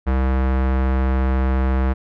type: tone with low-pass filter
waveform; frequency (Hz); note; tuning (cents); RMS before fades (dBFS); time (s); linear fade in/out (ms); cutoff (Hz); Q
square; 65.3; C2; -3; -18; 0.06-1.94; 20; 1600; 1.1
effects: none